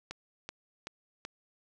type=click train; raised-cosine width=0.2 ms; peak=-22 dBFS; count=4; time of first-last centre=0.11-1.251 s; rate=2.63 Hz; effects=none